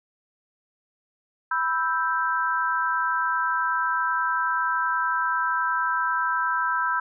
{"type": "chord", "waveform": "sine", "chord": "E minor", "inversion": "second", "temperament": "equal", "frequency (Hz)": [987.8, 1318.5, 1568], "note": ["B5", "E6", "G6"], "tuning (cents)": [0, 0, 0], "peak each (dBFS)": -26, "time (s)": [1.51, 7], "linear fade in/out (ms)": 5, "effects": []}